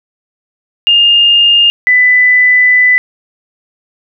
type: tone pair in turn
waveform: sine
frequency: 2822 / 1995.5 Hz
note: F7 / B6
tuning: +17 / +17 cents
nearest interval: tritone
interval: 600 cents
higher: first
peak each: -4 dBFS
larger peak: neither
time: 0.87-1.7 / 1.87-2.98 s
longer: second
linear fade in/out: 0 ms
effects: none